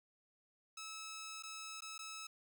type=tone with dropouts; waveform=10% pulse; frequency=1300 Hz; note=E6; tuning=24 cents flat; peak=-38 dBFS; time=0.77-2.27 s; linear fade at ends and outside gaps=5 ms; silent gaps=1.425-1.434 / 1.807-1.82 / 1.98-1.99 s; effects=none